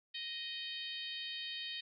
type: harmonic tone with a mistuned harmonic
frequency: 622.3 Hz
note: D#5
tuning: in tune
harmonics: 3 / 4 / 5 / 6 / 7 / 8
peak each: -49 / -50 / -44 / -45 / -50 / -57 dBFS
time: 0.14-1.81 s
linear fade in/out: 10 ms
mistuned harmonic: 8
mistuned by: -65 cents
effects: none